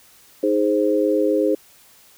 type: chord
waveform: sine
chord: Ab major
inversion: second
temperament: equal with one note detuned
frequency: 312.2 / 415.3 / 523.3 Hz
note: Eb4 / Ab4 / C5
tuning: +6 / 0 / 0 cents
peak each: -20 / -20 / -20 dBFS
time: 0.43-1.55 s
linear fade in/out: 5 ms
effects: white hiss -51 dBFS RMS until 2.17 s